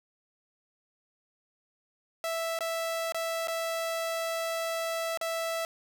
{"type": "tone with dropouts", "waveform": "sawtooth", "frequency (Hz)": 659.3, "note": "E5", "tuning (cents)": 0, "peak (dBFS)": -26, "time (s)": [2.24, 5.65], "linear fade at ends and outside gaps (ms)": 1, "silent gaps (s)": [[2.589, 2.607], [3.122, 3.145], [3.473, 3.482], [5.174, 5.212]], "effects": []}